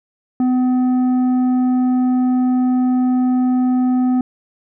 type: tone with tanh clipping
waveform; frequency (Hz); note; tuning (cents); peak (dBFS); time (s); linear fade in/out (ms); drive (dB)
sine; 252.7; B3; +40; -14; 0.4-4.21; 2; 7
effects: none